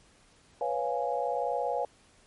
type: chord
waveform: sine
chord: C# dominant seventh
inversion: third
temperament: equal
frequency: 493.9 / 554.4 / 698.5 / 830.6 Hz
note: B4 / C#5 / E#5 / G#5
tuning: 0 / 0 / 0 / 0 cents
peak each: -33 dBFS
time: 0.61-1.85 s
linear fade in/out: 2 ms
effects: pink hiss -61 dBFS RMS until 2.26 s + MP3 48 kbps